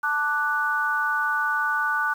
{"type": "chord", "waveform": "sine", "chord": "D major", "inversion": "second", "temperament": "equal", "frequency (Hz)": [880, 1174.7, 1480], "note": ["A5", "D6", "F#6"], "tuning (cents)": [0, 0, 0], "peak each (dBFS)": [-29, -27, -23], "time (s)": [0.03, 2.14], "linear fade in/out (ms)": 10, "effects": ["8-bit"]}